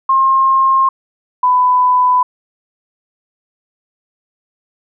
sine tone pair in turn, 1067 / 999 Hz, C6 / B5, +34 / +20 cents, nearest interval minor second, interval 114 cents, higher first, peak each -8 dBFS, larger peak neither, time 0.09-0.89 / 1.43-2.23 s, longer neither, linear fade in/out 5 ms, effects none

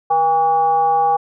sine tone with frequency modulation, 809 Hz, G#5, 46 cents flat, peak -12 dBFS, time 0.1-1.17 s, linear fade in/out 10 ms, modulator 328 Hz, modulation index 0.52, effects none

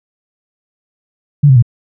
sine tone with pitch steps, 144.8 / 131.26 / 118.98 Hz, D3 / C3 / A#2, -24 / +6 / +36 cents, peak -3 dBFS, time 1.43-1.625 s, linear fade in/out 10 ms, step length 65 ms, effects none

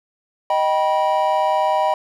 triangle chord, Eb augmented, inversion none, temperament just, 622.3 / 777.8 / 972.3 Hz, Eb5 / G5 / B5, 0 / -14 / -27 cents, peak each -18 dBFS, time 0.5-1.94 s, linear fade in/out 2 ms, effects none

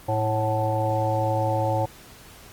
harmonic tone with a mistuned harmonic, 109.5 Hz, A2, 8 cents flat, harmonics 1 / 3 / 5 / 7 / 8, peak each -25 / -32 / -26 / -28 / -28 dBFS, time 0.08-1.86 s, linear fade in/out 10 ms, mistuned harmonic 7, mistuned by -41 cents, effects pink hiss -47 dBFS RMS until 2.52 s + Opus 32 kbps

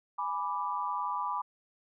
sine chord, G# diminished, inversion none, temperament equal, 830.6 / 987.8 / 1174.7 Hz, G#5 / B5 / D6, 0 / 0 / 0 cents, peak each -38 / -33 / -35 dBFS, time 0.18-1.42 s, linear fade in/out 10 ms, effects none

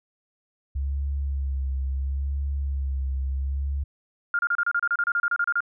sine tone with vibrato, 68.3 Hz, C#2, 25 cents flat, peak -24 dBFS, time 0.75-3.84 s, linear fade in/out 10 ms, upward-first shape sine, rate 0.73 Hz, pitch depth 41 cents each way
sine tone bursts, 1408 Hz, F6, 14 cents sharp, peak -20 dBFS, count 16, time 4.34-5.605 s, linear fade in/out 2 ms, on 50 ms, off 31 ms
effects none

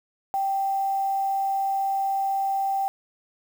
sine tone with quantisation, 782 Hz, G5, 4 cents flat, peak -22 dBFS, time 0.34-2.88 s, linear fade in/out 0 ms, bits 7, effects none

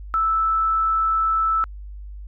sine tone, 1316 Hz, E6, 3 cents flat, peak -17 dBFS, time 0.14-1.64 s, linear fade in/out 0 ms, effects added 50 Hz sine -33 dBFS peak until 2.27 s

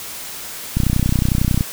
click train, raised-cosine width 5 ms, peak -4 dBFS, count 27, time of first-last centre 0.77-1.609 s, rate 31 Hz, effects white hiss -31 dBFS RMS until 1.72 s

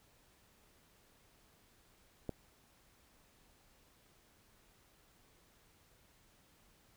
click, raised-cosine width 2 ms, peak -25 dBFS, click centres 2.293 s, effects pink hiss -68 dBFS RMS until 6.96 s

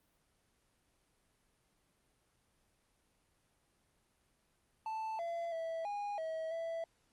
triangle tone with pitch steps, 881 / 678 / 656 / 819 / 643 / 661 Hz, A5 / E5 / E5 / G#5 / E5 / E5, +2 / +49 / -9 / -24 / -43 / +5 cents, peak -35 dBFS, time 4.86-6.84 s, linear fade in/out 2 ms, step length 330 ms, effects pink hiss -75 dBFS RMS until 7.12 s + Opus 32 kbps

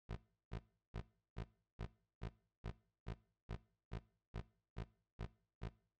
20% pulse tone bursts, 55.8 Hz, A1, 25 cents sharp, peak -38 dBFS, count 14, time 0.09-5.69 s, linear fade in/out 10 ms, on 75 ms, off 350 ms, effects noise-tail reverb RT60 0.5 s tail -20 dB re dry + low-pass 4000 Hz 12 dB/octave

